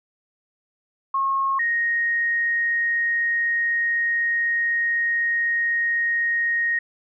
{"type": "tone pair in turn", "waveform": "sine", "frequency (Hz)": [1085, 1868], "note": ["C#6", "A#6"], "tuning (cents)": [-37, 3], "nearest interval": "major sixth", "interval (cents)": 940, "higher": "second", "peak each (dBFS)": -19, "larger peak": "neither", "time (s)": [[1.14, 1.59], [1.59, 6.79]], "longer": "second", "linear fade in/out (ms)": 5, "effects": []}